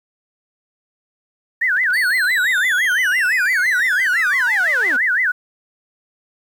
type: tone with vibrato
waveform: sine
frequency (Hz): 1723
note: A6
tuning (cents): -37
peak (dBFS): -14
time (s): 1.61-5.32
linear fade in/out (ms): 10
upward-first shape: sine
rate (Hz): 5.9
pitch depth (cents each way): 300
type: click train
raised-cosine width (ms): 0.3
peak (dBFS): -23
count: 44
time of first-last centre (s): 1.77-4.675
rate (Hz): 14.8
type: linear sweep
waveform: sawtooth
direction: down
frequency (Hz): 4548 to 231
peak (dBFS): -24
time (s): 1.93-4.97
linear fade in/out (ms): 10
effects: 8-bit